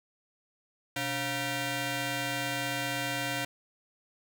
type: ring-modulated tone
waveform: 10% pulse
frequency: 415.3 Hz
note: G#4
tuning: in tune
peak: -19 dBFS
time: 0.96-3.45 s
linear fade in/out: 5 ms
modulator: 1120 Hz
effects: none